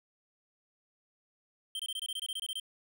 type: tone bursts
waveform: square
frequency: 3139 Hz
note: G7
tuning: 2 cents sharp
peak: -35 dBFS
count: 13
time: 1.75-2.598 s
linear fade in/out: 2 ms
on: 44 ms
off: 23 ms
effects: none